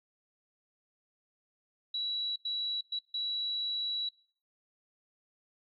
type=tone bursts at uneven times; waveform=sine; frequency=3915 Hz; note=B7; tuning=16 cents flat; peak=-31 dBFS; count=4; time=1.94-2.36 / 2.45-2.81 / 2.92-2.99 / 3.14-4.09 s; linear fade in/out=5 ms; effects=noise-tail reverb RT60 0.5 s tail -22 dB re dry + MP3 64 kbps